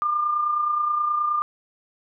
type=tone with amplitude modulation; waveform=sine; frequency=1200 Hz; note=D6; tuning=37 cents sharp; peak=-18 dBFS; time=0.02-1.42 s; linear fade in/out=0 ms; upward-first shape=sine; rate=29.5 Hz; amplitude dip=45%; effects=none